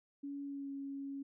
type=tone with pitch glide; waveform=sine; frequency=281.9 to 276.6 Hz; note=C#4 to C#4; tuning=+29 to -4 cents; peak=-40 dBFS; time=0.23-1.23 s; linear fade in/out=10 ms; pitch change=-33 cents; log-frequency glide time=0.43-0.71 s; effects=none